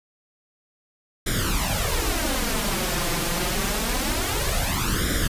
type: noise with flanger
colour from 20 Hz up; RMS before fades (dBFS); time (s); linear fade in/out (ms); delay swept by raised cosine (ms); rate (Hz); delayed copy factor
pink; -24; 1.26-5.28; 10; 0.55 to 5.85; 0.26; +0.8
effects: resampled to 32000 Hz